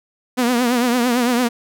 sawtooth tone with vibrato, 243.8 Hz, B3, 22 cents flat, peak -11 dBFS, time 0.37-1.49 s, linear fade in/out 20 ms, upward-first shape triangle, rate 8.9 Hz, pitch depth 96 cents each way, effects none

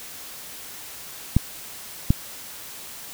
clicks, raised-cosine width 5 ms, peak -3 dBFS, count 2, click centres 1.366 / 2.105 s, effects white hiss -39 dBFS RMS until 3.13 s

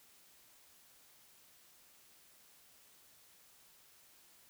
silence, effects white hiss -64 dBFS RMS until 4.49 s

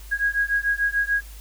sine beating tone pair, 1642 / 1648.8 Hz, G#6 / G#6, -20 / -13 cents, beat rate 6.8 Hz, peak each -23 dBFS, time 0.11-1.22 s, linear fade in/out 20 ms, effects added 51 Hz sine -38 dBFS peak until 1.4 s + white hiss -48 dBFS RMS until 1.4 s

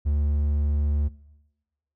triangle tone, 73.1 Hz, D2, 7 cents flat, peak -18 dBFS, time 0.05-1.09 s, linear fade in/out 20 ms, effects noise-tail reverb RT60 1.0 s tail -21 dB re dry

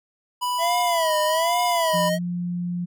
square tone, 987.8 Hz, B5, in tune, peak -23 dBFS, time 0.41-2.1 s, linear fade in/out 20 ms
square tone with vibrato, 659.3 Hz, E5, in tune, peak -22 dBFS, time 0.58-2.19 s, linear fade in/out 50 ms, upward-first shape sine, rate 1.2 Hz, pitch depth 130 cents each way
sine tone with pitch glide, 174.61 to 175.93 Hz, F3 to F3, 0 to +13 cents, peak -24 dBFS, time 1.93-2.86 s, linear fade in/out 20 ms, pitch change +13 cents, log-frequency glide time 2.07-2.22 s
effects none

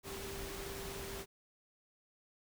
sine tone in noise, 392.3 Hz, G4, 1 cent sharp, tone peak -47 dBFS, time 0.03-1.26 s, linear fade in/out 50 ms, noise pink, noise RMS -45 dBFS, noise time 0.03-1.26 s, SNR -5 dB, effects none

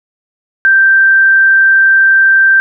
sine tone, 1568 Hz, G6, in tune, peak -4 dBFS, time 0.65-2.6 s, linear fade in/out 0 ms, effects none

